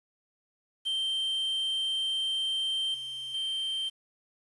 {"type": "tone with level steps", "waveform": "triangle", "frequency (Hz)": 3136, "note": "G7", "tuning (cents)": 0, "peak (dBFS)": [-26, -34, -28], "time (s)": [0.85, 3.9], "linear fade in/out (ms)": 20, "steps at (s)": [2.94, 3.34], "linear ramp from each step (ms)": 5, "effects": ["resampled to 24000 Hz", "9-bit"]}